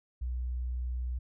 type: tone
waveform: sine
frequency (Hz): 61.74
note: B1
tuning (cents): 0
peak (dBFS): -31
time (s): 0.21-1.19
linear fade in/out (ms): 10
effects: none